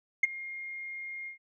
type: tone with ADSR envelope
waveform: sine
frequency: 2129 Hz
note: C7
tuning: 30 cents sharp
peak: -16 dBFS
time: 0.23-1.38 s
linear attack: 6 ms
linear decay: 20 ms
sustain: -21 dB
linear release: 110 ms
effects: tanh soft clip ceiling -15 dBFS

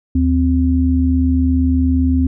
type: tone pair together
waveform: sine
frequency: 77.24 / 259.8 Hz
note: D#2 / C4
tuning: -12 / -12 cents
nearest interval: octave + major sixth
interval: 2100 cents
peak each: -14 dBFS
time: 0.15-2.27 s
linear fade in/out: 5 ms
effects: none

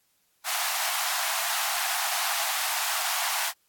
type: high-pass noise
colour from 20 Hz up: pink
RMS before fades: -28 dBFS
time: 0.44-3.53 s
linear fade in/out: 50 ms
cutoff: 670 Hz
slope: 96 dB/octave
effects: white hiss -69 dBFS RMS until 3.68 s + AAC 64 kbps

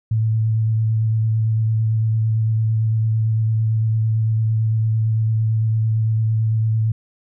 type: tone with vibrato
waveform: sine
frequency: 110.7 Hz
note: A2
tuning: 11 cents sharp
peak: -15 dBFS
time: 0.11-6.92 s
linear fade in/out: 5 ms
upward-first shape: square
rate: 8.9 Hz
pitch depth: 13 cents each way
effects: none

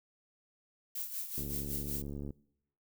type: noise with tremolo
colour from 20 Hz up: violet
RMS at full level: -37 dBFS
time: 0.95-2.02 s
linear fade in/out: 5 ms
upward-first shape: sine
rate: 5.3 Hz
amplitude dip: 65%
type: click train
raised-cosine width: 3 ms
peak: -29 dBFS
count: 67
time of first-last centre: 1.38-2.306 s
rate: 71.3 Hz
effects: noise-tail reverb RT60 0.8 s tail -23 dB re dry

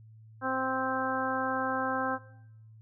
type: harmonic tone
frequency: 261.6 Hz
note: C4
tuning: in tune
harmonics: 1 / 2 / 3 / 4 / 5 / 6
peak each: -35 / -35 / -35 / -35 / -35 / -35 dBFS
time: 0.41-2.19 s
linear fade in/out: 50 ms
effects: noise-tail reverb RT60 0.8 s tail -19 dB re dry + added 110 Hz sine -50 dBFS peak until 2.81 s

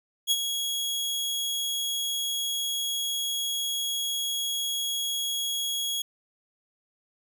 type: tone with ADSR envelope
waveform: sawtooth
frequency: 3322 Hz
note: G#7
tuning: in tune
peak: -16 dBFS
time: 0.27-6.02 s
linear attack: 42 ms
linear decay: 42 ms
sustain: -8 dB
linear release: 4 ms
effects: none

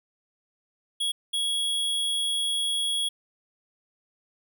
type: tone bursts at uneven times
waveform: square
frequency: 3330 Hz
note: G#7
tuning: 4 cents sharp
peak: -25 dBFS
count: 2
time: 1-1.12 / 1.33-3.09 s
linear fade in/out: 10 ms
effects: none

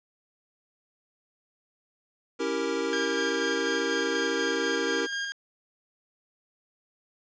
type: chord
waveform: square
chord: C# diminished seventh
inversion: none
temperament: equal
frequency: 277.2 / 329.6 / 392 / 466.2 Hz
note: C#4 / E4 / G4 / Bb4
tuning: 0 / 0 / 0 / 0 cents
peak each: -35 / -34 / -33 / -31 dBFS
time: 2.39-5.07 s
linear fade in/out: 20 ms
type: tone with tremolo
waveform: sawtooth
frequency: 1617 Hz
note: G#6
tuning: 47 cents flat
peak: -25 dBFS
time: 2.93-5.32 s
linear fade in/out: 0 ms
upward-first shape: square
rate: 4.1 Hz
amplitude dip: 30%
effects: resampled to 16000 Hz + 9-bit

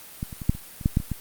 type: clicks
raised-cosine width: 5 ms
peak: -16 / -24 / -21 / -6 / -24 / -24 / -7 / -7 / -19 / -14 dBFS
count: 10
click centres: 0.229 / 0.328 / 0.418 / 0.495 / 0.55 / 0.812 / 0.859 / 0.971 / 1.001 / 1.117 s
effects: white hiss -44 dBFS RMS until 1.2 s + Opus 32 kbps

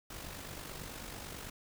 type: noise with amplitude modulation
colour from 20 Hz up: pink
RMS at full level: -43 dBFS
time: 0.1-1.5 s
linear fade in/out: 5 ms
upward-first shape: sine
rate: 49.1 Hz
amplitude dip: 50%
effects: none

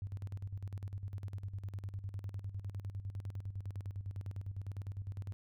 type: tone with tremolo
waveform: sine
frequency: 98 Hz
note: G2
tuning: in tune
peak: -37 dBFS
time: 0.02-5.33 s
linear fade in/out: 0 ms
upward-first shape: square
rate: 9.9 Hz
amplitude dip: 70%
effects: none

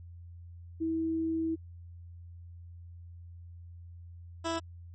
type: tone pair in turn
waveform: sine / 15% pulse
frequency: 324.4 / 330.1 Hz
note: E4 / E4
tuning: -28 / +2 cents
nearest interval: unison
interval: 30 cents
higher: second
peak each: -28 / -24 dBFS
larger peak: second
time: 0.8-1.56 / 4.44-4.6 s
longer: first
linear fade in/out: 20 ms
effects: added 86 Hz sine -45 dBFS peak until 4.94 s + MP3 32 kbps

